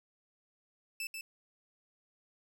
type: tone with echo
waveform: sawtooth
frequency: 2639 Hz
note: E7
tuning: 1 cent sharp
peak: -33 dBFS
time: 1-1.07 s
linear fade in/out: 2 ms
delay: 140 ms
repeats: 1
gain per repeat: -4 dB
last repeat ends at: 1.21 s
effects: none